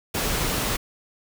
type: noise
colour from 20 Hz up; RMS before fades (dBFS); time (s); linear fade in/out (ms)
pink; -25; 0.14-0.77; 10
effects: none